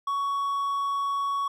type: tone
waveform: triangle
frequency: 1118 Hz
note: C#6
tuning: 14 cents sharp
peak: -23 dBFS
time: 0.07-1.48 s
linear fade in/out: 5 ms
effects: none